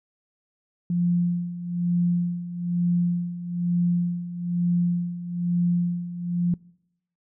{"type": "tone with tremolo", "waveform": "sine", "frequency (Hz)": 174.61, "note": "F3", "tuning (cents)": 0, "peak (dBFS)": -18, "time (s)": [0.9, 6.54], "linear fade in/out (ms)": 2, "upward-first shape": "sine", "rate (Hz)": 1.1, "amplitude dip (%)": 75, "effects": ["noise-tail reverb RT60 0.8 s tail -25 dB re dry"]}